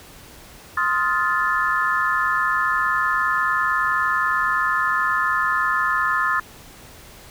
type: chord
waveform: sine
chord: F dominant seventh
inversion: second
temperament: just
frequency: 1047.7 / 1257.2 / 1396.9 / 1746.1 Hz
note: C6 / Eb6 / F6 / A6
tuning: +2 / +18 / 0 / -14 cents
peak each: -24 / -23 / -25 / -22 dBFS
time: 0.77-6.4 s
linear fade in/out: 5 ms
effects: pink hiss -44 dBFS RMS until 7.3 s